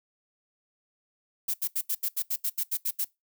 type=noise bursts; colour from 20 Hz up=violet; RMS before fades=-28 dBFS; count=12; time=1.48-3.047 s; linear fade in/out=10 ms; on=60 ms; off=77 ms; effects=noise-tail reverb RT60 0.2 s tail -22 dB re dry